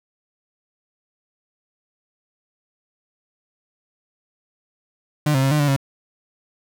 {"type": "tone with pitch steps", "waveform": "35% pulse", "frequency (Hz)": [150.3, 133.3, 135.4, 150.6, 144.8, 137], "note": ["D3", "C3", "C#3", "D3", "D3", "C#3"], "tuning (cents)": [40, 33, -40, 44, -24, -20], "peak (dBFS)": -14, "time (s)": [5.26, 5.764], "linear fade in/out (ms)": 5, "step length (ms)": 84, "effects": []}